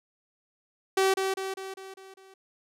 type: tone with echo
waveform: sawtooth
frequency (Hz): 383.7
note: G4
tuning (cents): -37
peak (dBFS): -17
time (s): 0.97-1.14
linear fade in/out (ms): 5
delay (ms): 200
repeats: 6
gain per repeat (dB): -5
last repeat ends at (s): 2.34
effects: low-pass 12000 Hz 12 dB/octave